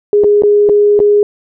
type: tone with dropouts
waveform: sine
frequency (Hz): 413.1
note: G#4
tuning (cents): -9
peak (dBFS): -5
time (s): 0.13-1.23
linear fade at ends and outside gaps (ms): 1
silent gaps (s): 0.237-0.243 / 0.422-0.435 / 0.69-0.695 / 0.992-1.001
effects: none